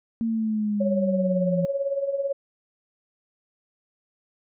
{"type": "linear sweep", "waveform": "sine", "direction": "down", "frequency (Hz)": [229.5, 170], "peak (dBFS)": -22, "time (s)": [0.21, 1.65], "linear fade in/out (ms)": 0}
{"type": "tone with tremolo", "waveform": "sine", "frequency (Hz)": 554.4, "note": "C#5", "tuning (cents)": 0, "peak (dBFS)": -20, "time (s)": [0.8, 2.33], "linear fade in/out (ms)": 10, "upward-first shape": "triangle", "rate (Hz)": 18, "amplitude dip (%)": 75}
{"effects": []}